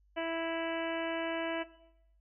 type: harmonic tone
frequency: 329.6 Hz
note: E4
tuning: in tune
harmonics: 1 / 2 / 3 / 4 / 5 / 6 / 7 / 8 / 9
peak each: -38 / -34 / -43 / -49 / -43 / -47 / -46 / -49 / -46 dBFS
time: 0.16-1.64 s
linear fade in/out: 20 ms
effects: noise-tail reverb RT60 0.8 s tail -17 dB re dry + added 50 Hz sine -64 dBFS peak until 2.2 s